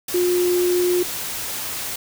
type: tone in noise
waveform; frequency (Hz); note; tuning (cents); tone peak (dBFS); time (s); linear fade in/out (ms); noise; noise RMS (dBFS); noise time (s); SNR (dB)
sine; 356.7; F4; +37; -16; 0.14-1.03; 5; white; -28; 0.08-1.96; +9
effects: none